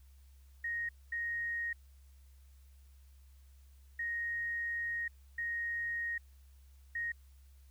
sine tone bursts at uneven times, 1869 Hz, A#6, 4 cents sharp, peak -34 dBFS, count 5, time 0.64-0.89 / 1.12-1.73 / 3.99-5.08 / 5.38-6.18 / 6.95-7.12 s, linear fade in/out 5 ms, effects added 67 Hz sine -56 dBFS peak until 7.7 s + white hiss -72 dBFS RMS until 7.7 s

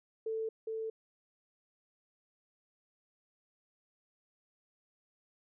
sine tone with echo, 443.8 Hz, A4, 15 cents sharp, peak -33 dBFS, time 0.26-0.49 s, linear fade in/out 5 ms, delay 410 ms, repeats 1, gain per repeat -2 dB, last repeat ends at 0.9 s, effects none

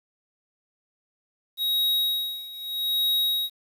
square tone with tremolo, 3800 Hz, A#7, 33 cents sharp, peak -21 dBFS, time 1.57-3.5 s, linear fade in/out 50 ms, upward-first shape sine, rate 0.8 Hz, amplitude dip 85%, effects 9-bit

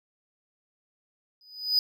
triangle tone with exponential growth, 4978 Hz, D#8, in tune, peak -16 dBFS, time 1.41-1.79 s, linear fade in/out 1 ms, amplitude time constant 82 ms, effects none

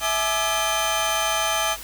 25% pulse tone cluster, 656 / 848 / 1194 / 3103 Hz, E5 / G#5 / D6 / G7, -9 / +36 / +28 / -18 cents, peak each -23 dBFS, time 0-1.77 s, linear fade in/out 50 ms, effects added 50 Hz sine -43 dBFS peak until 1.83 s + white hiss -38 dBFS RMS until 1.83 s

